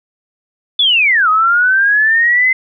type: linear two-way sweep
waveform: sine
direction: down then up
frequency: 3515 to 1244.5 to 2066 Hz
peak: -8 dBFS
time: 0.79-2.53 s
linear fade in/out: 5 ms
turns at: 1.29 s
effects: none